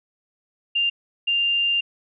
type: tone bursts at uneven times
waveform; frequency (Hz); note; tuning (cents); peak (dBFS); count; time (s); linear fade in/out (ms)
sine; 2794; F7; 0; -18; 2; 0.75-0.9 / 1.27-1.81; 10
effects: none